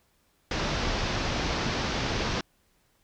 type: low-pass noise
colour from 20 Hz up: pink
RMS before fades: -29 dBFS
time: 0.51-2.41 s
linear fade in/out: 2 ms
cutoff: 5900 Hz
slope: 48 dB/octave
effects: pink hiss -68 dBFS RMS until 3.03 s

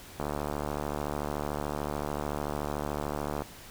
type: click train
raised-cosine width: 1 ms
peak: -18 dBFS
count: 238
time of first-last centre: 0.2-3.42 s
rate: 73.6 Hz
effects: pink hiss -48 dBFS RMS until 3.7 s

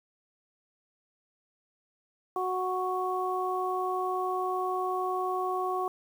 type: harmonic tone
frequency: 369.3 Hz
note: F#4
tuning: 3 cents flat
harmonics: 1 / 2 / 3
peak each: -32 / -32 / -32 dBFS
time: 2.36-5.88 s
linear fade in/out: 2 ms
effects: 9-bit

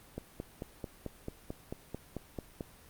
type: click train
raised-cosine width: 2 ms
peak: -24 dBFS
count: 12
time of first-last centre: 0.18-2.608 s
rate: 4.53 Hz
effects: pink hiss -57 dBFS RMS until 2.89 s + Opus 32 kbps

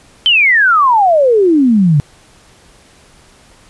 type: exponential sweep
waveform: sine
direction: down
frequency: 3136 to 138.59 Hz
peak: -6 dBFS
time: 0.26-2 s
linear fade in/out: 0 ms
effects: pink hiss -45 dBFS RMS until 3.69 s + resampled to 24000 Hz

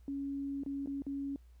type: tone with dropouts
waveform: sine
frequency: 278.1 Hz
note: C#4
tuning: 6 cents sharp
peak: -35 dBFS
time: 0.08-1.36 s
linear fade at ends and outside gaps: 1 ms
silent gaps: 0.635-0.662 / 0.86-0.873 / 1.021-1.066 s
effects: added 60 Hz sine -55 dBFS peak until 1.6 s + pink hiss -75 dBFS RMS until 1.6 s

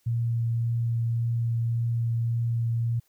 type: tone with vibrato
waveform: sine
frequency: 116.54 Hz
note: A#2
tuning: in tune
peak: -23 dBFS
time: 0.06-3 s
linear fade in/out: 10 ms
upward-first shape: triangle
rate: 1.8 Hz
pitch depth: 11 cents each way
effects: white hiss -68 dBFS RMS until 3.08 s

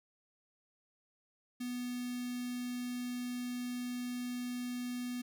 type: tone with notch filter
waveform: square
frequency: 246.4 Hz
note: B3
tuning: 4 cents flat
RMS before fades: -39 dBFS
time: 1.6-5.22 s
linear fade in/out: 10 ms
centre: 850 Hz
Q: 0.51
effects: none

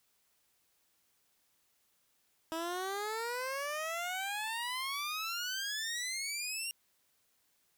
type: exponential sweep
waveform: 15% pulse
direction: up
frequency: 320 to 2810 Hz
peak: -29 dBFS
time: 2.52-6.71 s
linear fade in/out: 0 ms
effects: white hiss -74 dBFS RMS until 7.77 s

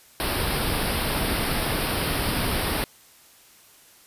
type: band-stop noise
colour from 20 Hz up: pink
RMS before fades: -25 dBFS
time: 0.2-2.84 s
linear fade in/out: 0 ms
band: 5300 to 8700 Hz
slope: 96 dB/octave
effects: white hiss -53 dBFS RMS until 4.06 s + resampled to 32000 Hz

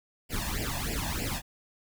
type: noise with flanger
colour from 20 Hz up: pink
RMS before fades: -32 dBFS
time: 0.29-1.42 s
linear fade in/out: 50 ms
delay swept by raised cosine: 0.39 to 1.17 ms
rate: 3.2 Hz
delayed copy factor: +0.95
effects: none

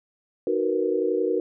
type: chord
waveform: sine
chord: B major seventh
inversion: first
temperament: just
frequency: 308.7 / 370.4 / 463 / 493.9 Hz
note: D#4 / F#4 / A#4 / B4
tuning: -14 / +2 / -12 / 0 cents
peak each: -29 / -25 / -25 / -29 dBFS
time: 0.47-1.4 s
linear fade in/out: 2 ms
effects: none

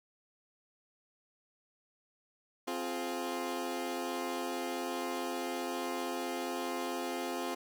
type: chord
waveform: 20% pulse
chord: F minor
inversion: second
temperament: equal with one note detuned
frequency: 261.6 / 349.2 / 424.5 Hz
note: C4 / F4 / Ab4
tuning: 0 / 0 / +38 cents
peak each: -34 / -33 / -37 dBFS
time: 2.67-7.55 s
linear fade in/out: 10 ms
effects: none

